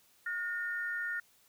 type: tone pair together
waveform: sine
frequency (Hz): 1437.3 / 1825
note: F6 / A#6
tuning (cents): +49 / -37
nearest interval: major third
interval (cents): 414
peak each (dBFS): -36 / -36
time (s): 0.26-1.2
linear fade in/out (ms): 5
effects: white hiss -66 dBFS RMS until 1.48 s